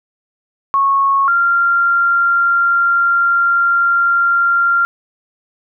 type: tone pair in turn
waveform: sine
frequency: 1100 / 1385.9 Hz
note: C#6 / F6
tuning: -14 / -14 cents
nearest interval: major third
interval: 400 cents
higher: second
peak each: -10 dBFS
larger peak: neither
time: 0.74-1.28 / 1.28-4.85 s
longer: second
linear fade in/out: 0 ms
effects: none